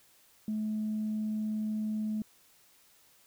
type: tone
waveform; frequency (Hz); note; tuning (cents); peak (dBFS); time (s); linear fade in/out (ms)
sine; 215.1; A3; -39; -29; 0.48-2.22; 2
effects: tanh soft clip ceiling -26 dBFS + white hiss -63 dBFS RMS until 3.26 s